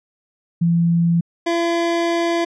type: tone pair in turn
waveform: sine / 25% pulse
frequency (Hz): 169.4 / 338.8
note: E3 / E4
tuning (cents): +48 / +48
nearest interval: octave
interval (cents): 1200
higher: second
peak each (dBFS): -13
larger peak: neither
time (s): 0.61-1.21 / 1.46-2.45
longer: second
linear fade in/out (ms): 10
effects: low-pass 5000 Hz 12 dB/octave